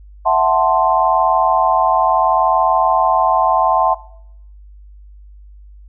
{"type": "chord", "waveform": "sine", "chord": "F# half-diminished seventh", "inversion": "third", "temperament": "equal", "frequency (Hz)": [659.3, 740, 880, 1046.5], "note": ["E5", "F#5", "A5", "C6"], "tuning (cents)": [0, 0, 0, 0], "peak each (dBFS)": -16, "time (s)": [0.25, 3.95], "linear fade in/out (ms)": 20, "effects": ["noise-tail reverb RT60 0.7 s tail -20 dB re dry", "added 50 Hz sine -37 dBFS peak until 5.88 s"]}